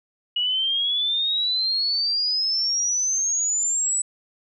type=exponential sweep; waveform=sine; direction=up; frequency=2901 to 7970 Hz; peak=-20 dBFS; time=0.36-4.02 s; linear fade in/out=5 ms; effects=none